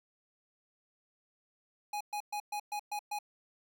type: tone bursts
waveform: square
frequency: 830.6 Hz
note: G#5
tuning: in tune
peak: -35 dBFS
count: 7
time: 1.93-3.189 s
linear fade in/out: 5 ms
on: 77 ms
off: 120 ms
effects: none